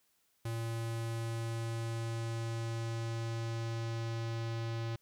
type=tone with low-pass filter sweep; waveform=square; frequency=114.7 Hz; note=A#2; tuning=28 cents flat; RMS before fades=-37 dBFS; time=0.45-4.96 s; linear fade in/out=5 ms; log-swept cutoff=12000 to 4700 Hz; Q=1.2; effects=white hiss -74 dBFS RMS until 5.01 s